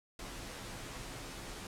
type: noise with comb filter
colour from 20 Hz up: pink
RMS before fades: -45 dBFS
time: 0.19-1.67 s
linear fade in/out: 2 ms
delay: 13 ms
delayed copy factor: -0.65
effects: low-pass 10000 Hz 12 dB/octave